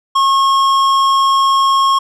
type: tone with tanh clipping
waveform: sine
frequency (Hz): 1086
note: C#6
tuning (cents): -36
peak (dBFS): -11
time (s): 0.15-1.99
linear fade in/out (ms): 10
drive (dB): 13
effects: none